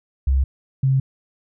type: tone pair in turn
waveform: sine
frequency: 66.8 / 133.6 Hz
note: C2 / C3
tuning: +36 / +36 cents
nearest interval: octave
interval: 1200 cents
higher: second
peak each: -14 dBFS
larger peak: neither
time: 0.27-0.44 / 0.83-1 s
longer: neither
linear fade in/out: 5 ms
effects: none